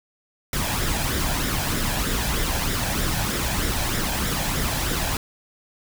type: noise with flanger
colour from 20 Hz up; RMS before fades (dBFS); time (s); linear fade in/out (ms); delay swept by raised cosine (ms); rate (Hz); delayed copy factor
pink; -24; 0.53-5.17; 2; 0.55 to 1.25; 3.2; +0.5
effects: none